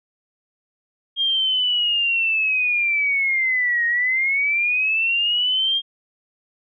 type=linear two-way sweep; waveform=sine; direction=down then up; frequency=3234 to 1864.7 to 3234 Hz; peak=-17 dBFS; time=1.16-5.82 s; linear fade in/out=50 ms; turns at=3.86 s; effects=none

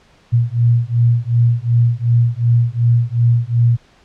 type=beating tone pair; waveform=sine; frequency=117.1 / 119.8 Hz; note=A#2 / A#2; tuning=+8 / +48 cents; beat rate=2.7 Hz; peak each=-14 dBFS; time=0.32-3.77 s; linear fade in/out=20 ms; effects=pink hiss -51 dBFS RMS until 4.04 s + low-pass 5000 Hz 12 dB/octave

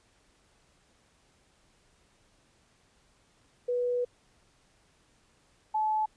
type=tone pair in turn; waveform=sine; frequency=490 / 863.1 Hz; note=B4 / A5; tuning=-14 / -34 cents; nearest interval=minor seventh; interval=980 cents; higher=second; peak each=-26 / -25 dBFS; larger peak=second; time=3.68-4.05 / 5.74-6.06 s; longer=first; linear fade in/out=10 ms; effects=pink hiss -66 dBFS RMS until 6.16 s + resampled to 22050 Hz

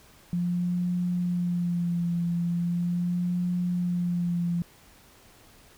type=tone with vibrato; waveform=sine; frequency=174.61 Hz; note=F3; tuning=in tune; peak=-24 dBFS; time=0.33-4.62 s; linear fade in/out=0 ms; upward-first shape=sine; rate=0.39 Hz; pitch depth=31 cents each way; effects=pink hiss -55 dBFS RMS until 5.77 s

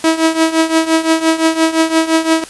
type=tone with tremolo; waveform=sawtooth; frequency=323 Hz; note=E4; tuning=35 cents flat; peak=-3 dBFS; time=0.04-2.44 s; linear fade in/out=2 ms; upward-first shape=triangle; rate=5.8 Hz; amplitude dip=85%; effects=white hiss -34 dBFS RMS until 2.49 s + resampled to 24000 Hz

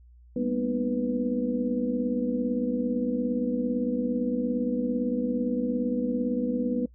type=tone cluster; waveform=sine; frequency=199 / 230.1 / 247.7 / 306.1 / 493.1 Hz; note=G3 / A#3 / B3 / D#4 / B4; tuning=+26 / -22 / +5 / -28 / -3 cents; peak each=-34 / -33 / -27 / -35 / -31 dBFS; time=0.36-6.86 s; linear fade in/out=5 ms; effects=noise-tail reverb RT60 0.1 s tail -23 dB re dry + added 60 Hz sine -50 dBFS peak until 6.94 s

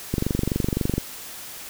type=click train; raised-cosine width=3 ms; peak=-9 dBFS; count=21; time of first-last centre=0.14-0.98 s; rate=23.8 Hz; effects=white hiss -38 dBFS RMS until 1.69 s

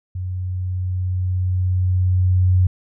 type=tone with level ramp; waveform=sine; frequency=91.7 Hz; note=F#2; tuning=15 cents flat; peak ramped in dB=-23 to -11 dBFS; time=0.15-2.67 s; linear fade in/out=5 ms; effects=none

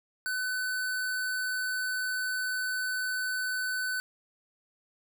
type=tone; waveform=square; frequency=1507 Hz; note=F#6; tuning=31 cents sharp; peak=-30 dBFS; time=0.26-4 s; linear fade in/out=0 ms; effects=none

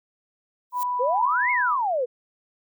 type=noise with exponential growth; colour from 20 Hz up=violet; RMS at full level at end=-30 dBFS; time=0.7-0.83 s; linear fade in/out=0 ms; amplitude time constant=27 ms
type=tone; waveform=sine; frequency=987.8 Hz; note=B5; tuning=in tune; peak=-23 dBFS; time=0.72-1.78 s; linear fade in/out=50 ms
type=exponential two-way sweep; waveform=sine; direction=up then down; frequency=466.2 to 2217 to 466.2 Hz; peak=-21 dBFS; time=0.99-2.06 s; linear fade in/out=20 ms; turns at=1.51 s
effects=none

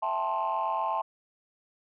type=chord; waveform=sine; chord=A minor seventh; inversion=second; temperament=just; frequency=660 / 792 / 880 / 1056 Hz; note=E5 / G5 / A5 / C6; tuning=+2 / +18 / 0 / +16 cents; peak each=-33 / -34 / -29 / -30 dBFS; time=0.02-1.02 s; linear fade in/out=10 ms; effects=tanh soft clip ceiling -21 dBFS

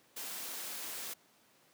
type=noise; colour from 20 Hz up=white; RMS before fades=-42 dBFS; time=0.16-1.14 s; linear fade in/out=10 ms; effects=pink hiss -66 dBFS RMS until 1.73 s + high-pass 200 Hz 12 dB/octave

